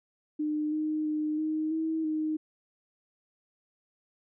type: tone with pitch steps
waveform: sine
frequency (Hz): 302.8 / 308.3 / 305.3 / 311.4 / 320.2 / 310.6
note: D#4 / D#4 / D#4 / D#4 / D#4 / D#4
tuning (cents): -47 / -16 / -33 / +2 / +50 / -3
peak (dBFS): -27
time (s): 0.39-2.37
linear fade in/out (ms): 10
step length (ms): 330
effects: none